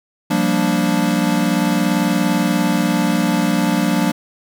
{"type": "chord", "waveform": "square", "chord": "G minor seventh", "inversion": "third", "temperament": "equal with one note detuned", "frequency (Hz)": [175.63, 196, 233.1, 293.7], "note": ["F3", "G3", "Bb3", "D4"], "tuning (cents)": [10, 0, 0, 0], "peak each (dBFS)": -21, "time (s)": [0.3, 4.12], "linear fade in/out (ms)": 10, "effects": []}